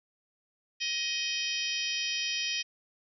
harmonic tone, 628 Hz, D#5, 16 cents sharp, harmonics 3 / 4 / 5 / 6 / 7 / 8 / 9, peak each -41 / -35 / -34 / -42 / -43 / -37 / -38 dBFS, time 0.8-2.63 s, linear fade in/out 20 ms, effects none

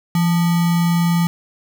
sine tone with sample-and-hold, 170 Hz, F3, 46 cents flat, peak -13 dBFS, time 0.15-1.27 s, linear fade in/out 2 ms, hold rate 1050 Hz, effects none

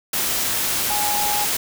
sine tone in noise, 830.6 Hz, G#5, in tune, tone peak -23 dBFS, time 0.9-1.45 s, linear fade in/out 5 ms, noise white, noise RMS -22 dBFS, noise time 0.13-1.57 s, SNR -4 dB, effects none

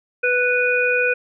harmonic tone, 493.9 Hz, B4, in tune, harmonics 1 / 3 / 5, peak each -20 / -20 / -20 dBFS, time 0.23-1.14 s, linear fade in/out 10 ms, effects none

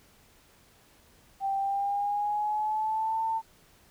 sine tone with pitch glide, 784 to 895.4 Hz, G5 to A5, 0 to +30 cents, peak -26 dBFS, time 1.4-3.42 s, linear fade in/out 50 ms, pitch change +230 cents, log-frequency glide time 1.58-3.22 s, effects pink hiss -60 dBFS RMS until 3.9 s

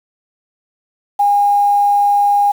sine tone with quantisation, 814 Hz, G#5, 35 cents flat, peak -9 dBFS, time 1.19-2.52 s, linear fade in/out 10 ms, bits 6, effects none

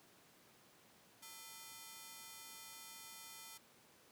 5% pulse ring-modulated tone, 1110 Hz, C#6, 2 cents sharp, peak -37 dBFS, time 1.22-3.58 s, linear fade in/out 10 ms, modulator 207 Hz, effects pink hiss -66 dBFS RMS until 4.11 s + high-pass 150 Hz 12 dB/octave

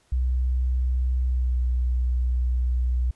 sine tone with pitch glide, 63 to 61.77 Hz, B1 to B1, +35 to +1 cents, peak -20 dBFS, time 0.12-3.11 s, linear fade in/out 5 ms, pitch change -34 cents, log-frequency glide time 1.29-1.59 s, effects pink hiss -63 dBFS RMS until 3.15 s + resampled to 24000 Hz

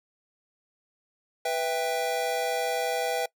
square chord, E minor, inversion second, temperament just, 494.4 / 659.3 / 791.1 Hz, B4 / E5 / G5, +2 / 0 / +16 cents, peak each -31 dBFS, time 1.45-3.26 s, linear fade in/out 5 ms, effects noise-tail reverb RT60 0.1 s tail -23 dB re dry

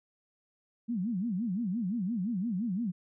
sine tone with vibrato, 207.7 Hz, G#3, in tune, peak -29 dBFS, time 0.88-2.92 s, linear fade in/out 20 ms, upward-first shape sine, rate 5.8 Hz, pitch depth 280 cents each way, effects none

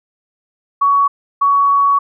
sine tone pair in turn, 1123 / 1123 Hz, C#6 / C#6, +22 / +22 cents, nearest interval unison, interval 0 cents, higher neither, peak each -9 dBFS, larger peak neither, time 0.81-1.08 / 1.41-1.99 s, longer second, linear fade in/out 10 ms, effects none

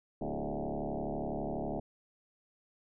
sine tone with frequency modulation, 199.1 Hz, G3, 27 cents sharp, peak -33 dBFS, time 0.21-1.8 s, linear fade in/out 5 ms, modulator 72.1 Hz, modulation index 7.7, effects none

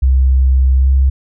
sine tone with pitch glide, 65.41 to 66.75 Hz, C2 to C2, 0 to +35 cents, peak -7 dBFS, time 0.02-1.1 s, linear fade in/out 10 ms, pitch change +35 cents, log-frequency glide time 0.78-0.88 s, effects none

